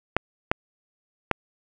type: clicks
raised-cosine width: 0.5 ms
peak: -4 dBFS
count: 3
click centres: 0.166 / 0.515 / 1.313 s
effects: none